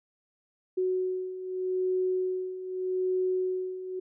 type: beating tone pair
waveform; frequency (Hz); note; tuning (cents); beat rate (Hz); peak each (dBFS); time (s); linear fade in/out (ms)
sine; 369.7 / 370.52; F#4 / F#4; -1 / +2; 0.82; -33 / -28; 0.77-4; 10
effects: none